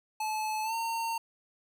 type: tone with pitch glide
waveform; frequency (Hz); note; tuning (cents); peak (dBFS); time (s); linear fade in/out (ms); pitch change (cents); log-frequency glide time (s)
square; 864 to 913.3; A5 to A#5; -32 to -36; -31; 0.2-1.18; 5; +96; 0.63-0.74
effects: none